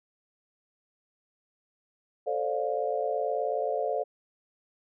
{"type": "chord", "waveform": "sine", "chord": "D minor seventh", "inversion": "second", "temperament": "just", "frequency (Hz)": [440.5, 528.6, 587.3, 704.8], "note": ["A4", "C5", "D5", "F5"], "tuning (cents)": [2, 18, 0, 16], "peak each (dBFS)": -32, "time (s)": [2.26, 4.04], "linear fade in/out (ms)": 20, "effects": []}